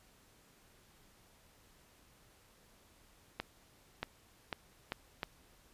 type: accelerating click train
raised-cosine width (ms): 0.3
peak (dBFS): -20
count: 5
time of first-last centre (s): 3.4-5.231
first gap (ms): 630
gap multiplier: 0.79
effects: pink hiss -65 dBFS RMS until 5.73 s + resampled to 32000 Hz